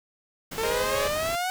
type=noise; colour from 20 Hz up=pink; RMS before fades=-36 dBFS; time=0.51-1.36 s; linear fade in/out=10 ms
type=exponential sweep; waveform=sawtooth; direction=up; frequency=440 to 751 Hz; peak=-22 dBFS; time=0.58-1.5 s; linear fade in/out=0 ms
type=chord; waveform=sawtooth; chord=Ab major; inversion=none; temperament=equal; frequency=415.3 / 523.3 / 622.3 Hz; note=Ab4 / C5 / Eb5; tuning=0 / 0 / 0 cents; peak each=-28 dBFS; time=0.63-1.08 s; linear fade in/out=5 ms
effects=none